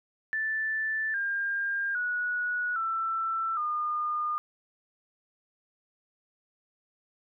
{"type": "tone with pitch steps", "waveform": "sine", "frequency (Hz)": [1760, 1604.6, 1463, 1333.8, 1216.1], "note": ["A6", "G6", "F#6", "E6", "D#6"], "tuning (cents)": [0, 40, -20, 20, -40], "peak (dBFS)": -27, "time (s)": [0.33, 4.38], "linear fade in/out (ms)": 0, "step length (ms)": 810, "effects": []}